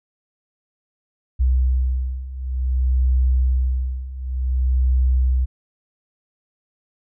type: beating tone pair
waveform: sine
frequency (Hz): 63.4 / 63.95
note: B1 / C2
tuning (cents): +46 / -39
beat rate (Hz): 0.55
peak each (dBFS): -21 / -18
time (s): 1.39-5.46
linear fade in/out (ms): 20
effects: none

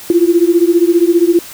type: beating tone pair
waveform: sine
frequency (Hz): 336.1 / 351.1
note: E4 / F4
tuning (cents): +34 / +9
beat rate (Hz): 15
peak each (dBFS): -10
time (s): 0.1-1.39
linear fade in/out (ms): 2
effects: white hiss -32 dBFS RMS until 1.53 s

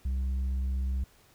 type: tone with tanh clipping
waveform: sine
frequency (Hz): 65.41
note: C2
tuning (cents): 0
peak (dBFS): -28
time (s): 0.05-1.04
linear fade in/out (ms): 5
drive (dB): 4
effects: pink hiss -61 dBFS RMS until 1.34 s

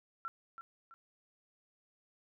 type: tone with echo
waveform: sine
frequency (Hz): 1354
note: E6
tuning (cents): +46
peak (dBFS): -37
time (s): 0.25-0.28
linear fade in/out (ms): 0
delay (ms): 330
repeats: 2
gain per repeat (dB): -8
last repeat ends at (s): 0.94
effects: none

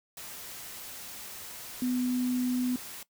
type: tone in noise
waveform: sine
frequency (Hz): 250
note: B3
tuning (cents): +21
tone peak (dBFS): -26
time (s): 1.82-2.76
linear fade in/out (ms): 2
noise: white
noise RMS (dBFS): -43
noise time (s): 0.17-3.03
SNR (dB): +14
effects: noise-tail reverb RT60 0.1 s tail -19 dB re dry

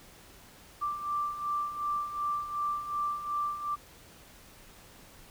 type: beating tone pair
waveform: sine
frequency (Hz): 1174.7 / 1177.4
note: D6 / D6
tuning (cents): 0 / +4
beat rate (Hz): 2.7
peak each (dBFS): -37 / -31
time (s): 0.81-3.76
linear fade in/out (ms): 20
effects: pink hiss -54 dBFS RMS until 5.3 s

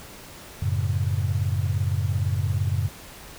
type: chord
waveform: sine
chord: F# minor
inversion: none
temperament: equal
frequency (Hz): 92.5 / 110 / 138.59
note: F#2 / A2 / C#3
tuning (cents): 0 / 0 / 0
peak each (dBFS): -24 / -26 / -28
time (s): 0.62-2.89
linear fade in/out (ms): 5
effects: pink hiss -43 dBFS RMS until 3.38 s

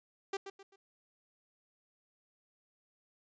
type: tone with echo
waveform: sawtooth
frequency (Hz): 392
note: G4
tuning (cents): 0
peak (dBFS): -30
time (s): 0.33-0.37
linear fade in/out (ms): 5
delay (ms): 130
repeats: 3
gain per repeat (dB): -9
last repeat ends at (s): 0.76
effects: resampled to 16000 Hz

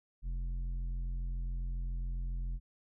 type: tone with tanh clipping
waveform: sine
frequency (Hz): 43.65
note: F1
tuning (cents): 0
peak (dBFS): -35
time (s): 0.22-2.6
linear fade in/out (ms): 50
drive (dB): 8
effects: none

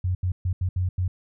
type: tone bursts at uneven times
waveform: sine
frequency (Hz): 91.2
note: F#2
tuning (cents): -24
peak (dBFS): -21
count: 6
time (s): 0.04-0.15 / 0.23-0.32 / 0.45-0.53 / 0.61-0.69 / 0.76-0.89 / 0.98-1.08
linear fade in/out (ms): 5
effects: none

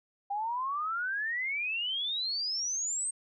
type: exponential sweep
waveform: sine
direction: up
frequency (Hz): 790 to 8500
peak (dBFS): -30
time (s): 0.3-3.11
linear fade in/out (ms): 10
effects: none

